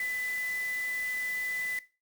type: tone in noise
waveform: sine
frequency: 2000 Hz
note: B6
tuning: 21 cents sharp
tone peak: -30 dBFS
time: 0-1.79 s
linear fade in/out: 2 ms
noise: white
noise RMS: -45 dBFS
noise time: 0-1.79 s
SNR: +12 dB
effects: noise-tail reverb RT60 0.3 s tail -17 dB re dry